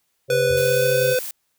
harmonic tone, 133.6 Hz, C3, 36 cents sharp, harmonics 1 / 3 / 4, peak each -27 / -27 / -25 dBFS, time 0.28-1.16 s, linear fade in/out 50 ms
square tone with pitch glide, 493.9 to 505.7 Hz, B4 to B4, 0 to +41 cents, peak -18 dBFS, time 0.3-1.19 s, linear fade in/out 2 ms, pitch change +41 cents, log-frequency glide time 0.49-1.07 s
triangle tone with exponential decay, 86.6 Hz, F2, 14 cents flat, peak -25 dBFS, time 0.5-0.85 s, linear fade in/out 5 ms, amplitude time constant 75 ms
blue noise, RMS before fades -31 dBFS, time 0.57-1.31 s, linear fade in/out 2 ms
effects white hiss -70 dBFS RMS until 1.58 s

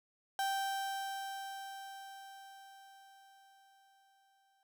35% pulse tone with exponential decay, 782 Hz, G5, 4 cents flat, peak -30 dBFS, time 0.39-4.63 s, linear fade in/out 1 ms, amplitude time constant 920 ms, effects none

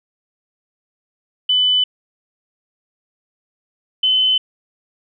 sine tone pair in turn, 3000 / 3040 Hz, F#7 / F#7, +23 / +46 cents, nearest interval unison, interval 23 cents, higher second, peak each -12 dBFS, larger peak neither, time 1.49-1.84 / 4.03-4.38 s, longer neither, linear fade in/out 5 ms, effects none

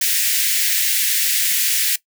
white high-pass noise, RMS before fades -18 dBFS, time 0.01-1.96 s, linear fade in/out 5 ms, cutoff 1700 Hz, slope 48 dB/octave, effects noise-tail reverb RT60 0.1 s tail -19 dB re dry

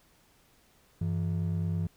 triangle ring-modulated tone, 130.81 Hz, C3, in tune, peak -22 dBFS, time 1.01-1.87 s, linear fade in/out 5 ms, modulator 34.7 Hz, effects tanh soft clip ceiling -18 dBFS + pink hiss -64 dBFS RMS until 1.96 s

